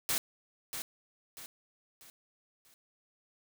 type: noise with echo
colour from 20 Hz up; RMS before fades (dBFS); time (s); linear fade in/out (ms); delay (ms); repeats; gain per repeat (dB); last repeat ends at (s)
white; -31; 0.09-0.18; 0; 640; 4; -8; 2.74
effects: none